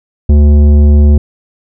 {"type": "tone with tanh clipping", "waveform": "sine", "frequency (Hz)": 73.42, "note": "D2", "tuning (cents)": 0, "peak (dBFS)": -4, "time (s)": [0.29, 1.18], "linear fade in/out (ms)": 5, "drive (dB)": 12, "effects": []}